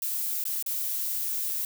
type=noise with dropouts; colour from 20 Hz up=violet; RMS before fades=-30 dBFS; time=0.02-1.65 s; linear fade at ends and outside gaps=2 ms; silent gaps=0.44-0.452 / 0.626-0.662 s; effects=none